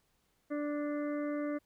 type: harmonic tone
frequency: 293.7 Hz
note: D4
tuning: in tune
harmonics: 1 / 2 / 4 / 5 / 6 / 7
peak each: -34 / -38 / -47 / -52 / -53 / -52 dBFS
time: 0.5-1.59 s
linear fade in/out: 20 ms
effects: pink hiss -75 dBFS RMS until 1.65 s